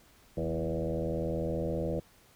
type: tone with frequency modulation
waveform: sine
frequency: 331.4 Hz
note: E4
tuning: 9 cents sharp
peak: -29 dBFS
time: 0.37-2 s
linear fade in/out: 5 ms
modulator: 79.7 Hz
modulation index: 3.4
effects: pink hiss -61 dBFS RMS until 2.35 s